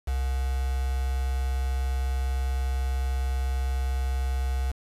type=tone with quantisation; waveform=sine; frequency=65.41 Hz; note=C2; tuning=in tune; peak=-24 dBFS; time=0.07-4.72 s; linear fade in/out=10 ms; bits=6; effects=resampled to 32000 Hz